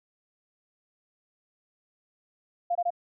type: tone bursts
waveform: sine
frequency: 698.5 Hz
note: F5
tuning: in tune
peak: -23 dBFS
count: 3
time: 2.7-2.905 s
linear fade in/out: 10 ms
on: 53 ms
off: 23 ms
effects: none

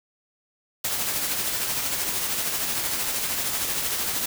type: noise with tremolo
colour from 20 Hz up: white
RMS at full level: -25 dBFS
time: 0.84-4.26 s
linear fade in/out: 5 ms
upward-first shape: triangle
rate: 13 Hz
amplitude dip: 40%
effects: none

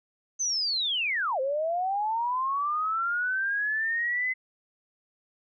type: linear two-way sweep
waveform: sine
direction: down then up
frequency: 6270 to 513 to 2049 Hz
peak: -25 dBFS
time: 0.39-4.34 s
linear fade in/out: 20 ms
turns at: 1.4 s
effects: none

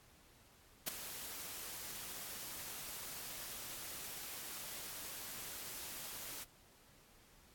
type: noise with ADSR envelope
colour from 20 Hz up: white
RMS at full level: -35 dBFS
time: 0.86-6.45 s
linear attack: 21 ms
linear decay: 9 ms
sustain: -12 dB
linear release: 23 ms
effects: pink hiss -65 dBFS RMS until 7.54 s + AAC 64 kbps

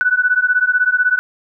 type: beating tone pair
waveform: sine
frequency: 1480 / 1496 Hz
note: F#6 / F#6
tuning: 0 / +19 cents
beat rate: 16 Hz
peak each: -15 dBFS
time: 0.01-1.19 s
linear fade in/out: 0 ms
effects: none

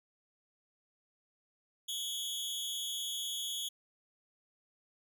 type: tone with amplitude modulation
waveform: sawtooth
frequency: 3352 Hz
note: G#7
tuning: 15 cents sharp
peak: -29 dBFS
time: 1.88-3.69 s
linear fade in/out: 10 ms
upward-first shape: sine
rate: 284 Hz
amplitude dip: 85%
effects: none

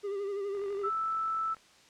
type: tone with vibrato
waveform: triangle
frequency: 400 Hz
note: G4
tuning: 35 cents sharp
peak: -30 dBFS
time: 0.03-0.9 s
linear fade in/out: 20 ms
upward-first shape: sine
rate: 12 Hz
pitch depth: 49 cents each way
type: click train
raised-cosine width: 0.5 ms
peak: -39 dBFS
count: 47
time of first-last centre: 0.55-1.568 s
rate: 45.2 Hz
type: tone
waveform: sine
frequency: 1318 Hz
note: E6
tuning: 1 cent flat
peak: -29 dBFS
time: 0.83-1.55 s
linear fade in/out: 20 ms
effects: white hiss -59 dBFS RMS until 1.89 s + low-pass 6000 Hz 12 dB/octave

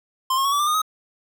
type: tone with pitch steps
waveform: square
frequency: 1046 / 1079.8 / 1114.6 / 1150.6 / 1187.7 / 1226.1 / 1265.7 Hz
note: C6 / C#6 / C#6 / D6 / D6 / D#6 / D#6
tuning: -1 / -46 / +9 / -36 / +19 / -26 / +29 cents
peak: -19 dBFS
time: 0.3-0.818 s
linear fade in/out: 5 ms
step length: 74 ms
effects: none

